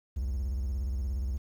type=tone with vibrato; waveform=triangle; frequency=64.9 Hz; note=C2; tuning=13 cents flat; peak=-27 dBFS; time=0.16-1.38 s; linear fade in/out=10 ms; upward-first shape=square; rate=17 Hz; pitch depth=180 cents each way; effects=10-bit